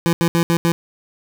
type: tone bursts at uneven times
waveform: 25% pulse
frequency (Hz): 168.8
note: E3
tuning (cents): +41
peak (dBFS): -10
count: 5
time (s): 0.06-0.13 / 0.21-0.28 / 0.35-0.43 / 0.5-0.57 / 0.65-0.72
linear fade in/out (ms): 0
effects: none